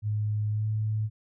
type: tone with pitch glide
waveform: sine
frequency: 105.9 to 108 Hz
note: G#2 to A2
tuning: +34 to -32 cents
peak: -25 dBFS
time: 0.02-1.1 s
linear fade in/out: 50 ms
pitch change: +34 cents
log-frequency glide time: 0.51-0.66 s
effects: none